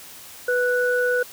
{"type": "tone pair together", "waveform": "sine", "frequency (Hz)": [493.9, 1477.8], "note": ["B4", "F#6"], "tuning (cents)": [0, -3], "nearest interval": "octave + perfect fifth", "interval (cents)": 1897, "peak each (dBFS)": [-20, -22], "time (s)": [0.48, 1.23], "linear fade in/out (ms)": 5, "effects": ["white hiss -42 dBFS RMS until 1.32 s", "high-pass 60 Hz 12 dB/octave"]}